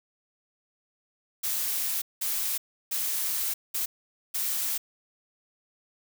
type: noise bursts at uneven times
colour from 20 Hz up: blue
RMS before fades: -29 dBFS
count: 5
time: 1.43-2.02 / 2.21-2.58 / 2.91-3.54 / 3.74-3.86 / 4.34-4.78 s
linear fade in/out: 10 ms
effects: none